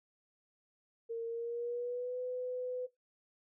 sine tone with pitch glide, 460 to 501.6 Hz, A#4 to B4, -23 to +27 cents, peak -35 dBFS, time 1.09-2.87 s, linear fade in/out 20 ms, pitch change +150 cents, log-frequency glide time 1.26-2.19 s, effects noise-tail reverb RT60 0.2 s tail -18 dB re dry

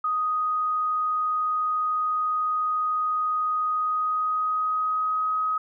sine tone with pitch glide, 1247 to 1263.7 Hz, D#6 to D#6, +3 to +26 cents, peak -22 dBFS, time 0.04-5.58 s, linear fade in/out 5 ms, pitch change +23 cents, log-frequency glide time 3.71-5.36 s, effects none

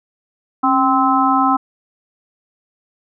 harmonic tone with a mistuned harmonic, 260 Hz, C4, 11 cents flat, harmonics 1 / 3 / 4 / 5, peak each -17 / -17 / -17 / -17 dBFS, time 0.63-1.57 s, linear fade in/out 10 ms, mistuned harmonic 1, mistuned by +71 cents, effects none

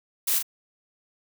blue noise with echo, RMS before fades -24 dBFS, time 0.27-0.39 s, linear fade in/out 10 ms, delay 38 ms, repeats 1, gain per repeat -5 dB, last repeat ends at 0.428 s, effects none

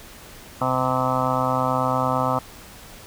harmonic tone, 128.9 Hz, C3, 26 cents flat, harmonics 1 / 2 / 4 / 5 / 6 / 7 / 8 / 9 / 10, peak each -28 / -28 / -28 / -28 / -28 / -28 / -28 / -28 / -28 dBFS, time 0.61-2.39 s, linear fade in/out 5 ms, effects pink hiss -43 dBFS RMS until 3.06 s

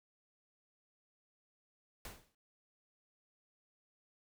pink noise with exponential decay, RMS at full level -44 dBFS, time 2.05-2.35 s, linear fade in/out 2 ms, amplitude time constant 64 ms, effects none

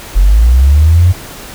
sine linear sweep, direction up, 42.72 to 92.5 Hz, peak -3 dBFS, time 0.15-1.13 s, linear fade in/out 20 ms, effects pink hiss -29 dBFS RMS until 1.54 s

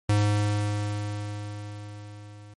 square tone with level ramp, 103.83 Hz, G#2, in tune, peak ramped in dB -19 to -45 dBFS, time 0.09-2.54 s, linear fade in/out 5 ms, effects MP3 48 kbps

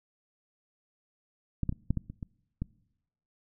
clicks, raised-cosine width 5 ms, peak -17 / -16 / -25 / -14 / -18 / -28 / -25 / -19 dBFS, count 8, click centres 1.633 / 1.693 / 1.725 / 1.906 / 1.973 / 2.1 / 2.228 / 2.62 s, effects noise-tail reverb RT60 0.9 s tail -24 dB re dry

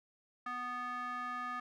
square tone with band-pass filter, 246.9 Hz, B3, in tune, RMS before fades -40 dBFS, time 0.46-1.6 s, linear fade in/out 5 ms, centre 1400 Hz, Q 7.3, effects none

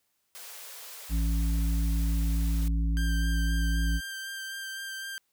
white high-pass noise, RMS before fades -44 dBFS, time 0.35-2.68 s, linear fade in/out 0 ms, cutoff 420 Hz, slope 96 dB/octave
harmonic tone, 55.8 Hz, A1, 25 cents sharp, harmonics 1 / 3 / 5, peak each -24 / -34 / -38 dBFS, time 1.09-4.01 s, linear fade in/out 50 ms
sawtooth tone with vibrato, 1577 Hz, G6, 10 cents sharp, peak -32 dBFS, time 2.97-5.18 s, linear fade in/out 0 ms, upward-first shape sine, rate 3.9 Hz, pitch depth 14 cents each way
effects white hiss -75 dBFS RMS until 5.32 s

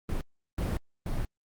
brown noise bursts at uneven times, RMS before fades -30 dBFS, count 3, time 0.09-0.21 / 0.58-0.77 / 1.06-1.25 s, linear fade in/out 2 ms, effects Opus 32 kbps

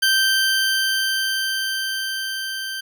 20% pulse tone with level ramp, 1561 Hz, G6, 8 cents flat, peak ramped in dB -10 to -22 dBFS, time 0.02-2.81 s, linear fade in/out 10 ms, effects none

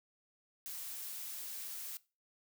blue noise, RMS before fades -44 dBFS, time 0.66-1.97 s, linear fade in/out 0 ms, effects noise-tail reverb RT60 0.3 s tail -20 dB re dry

